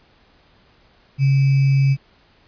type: tone with sample-and-hold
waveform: sine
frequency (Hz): 136.5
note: C#3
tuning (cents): -26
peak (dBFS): -12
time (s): 1.18-1.97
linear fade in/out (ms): 50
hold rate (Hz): 2450
effects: pink hiss -55 dBFS RMS until 2.47 s + resampled to 11025 Hz